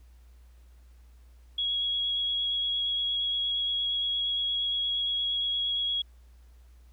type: tone with vibrato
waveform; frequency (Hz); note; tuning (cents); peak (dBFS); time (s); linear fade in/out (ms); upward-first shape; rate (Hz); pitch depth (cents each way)
sine; 3322; G#7; 0; -26; 1.58-6.02; 5; triangle; 8.6; 13
effects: added 60 Hz sine -51 dBFS peak until 6.92 s + pink hiss -68 dBFS RMS until 6.92 s